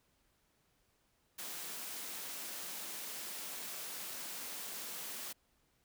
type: high-pass noise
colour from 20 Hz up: white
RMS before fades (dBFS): -44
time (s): 1.38-5.33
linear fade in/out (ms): 10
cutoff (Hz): 160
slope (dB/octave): 24
effects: pink hiss -75 dBFS RMS until 5.84 s